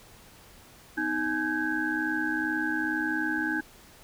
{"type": "tone cluster", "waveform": "sine", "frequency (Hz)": [250.5, 313.2, 844, 1540, 1642], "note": ["B3", "D#4", "G#5", "G6", "G#6"], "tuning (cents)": [25, 11, 28, -31, -20], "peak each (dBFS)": [-37, -30, -38, -31, -32], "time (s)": [0.97, 3.61], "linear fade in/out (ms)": 10, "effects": ["pink hiss -53 dBFS RMS until 4.03 s"]}